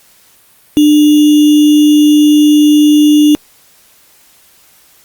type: tone with sample-and-hold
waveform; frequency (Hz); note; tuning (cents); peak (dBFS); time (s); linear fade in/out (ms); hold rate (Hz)
sine; 298.4; D4; +28; -3; 0.77-3.35; 0; 3150
effects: white hiss -46 dBFS RMS until 5.04 s + Opus 48 kbps